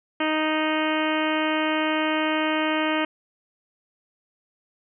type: harmonic tone with a mistuned harmonic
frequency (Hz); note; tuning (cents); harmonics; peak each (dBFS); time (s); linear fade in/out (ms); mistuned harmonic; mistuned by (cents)
311.1; D#4; 0; 1 / 2 / 3 / 4 / 5 / 6 / 7 / 8 / 9 / 10; -25 / -28 / -30 / -31 / -32 / -33 / -33 / -34 / -35 / -35; 0.2-3.05; 5; 10; -15
effects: none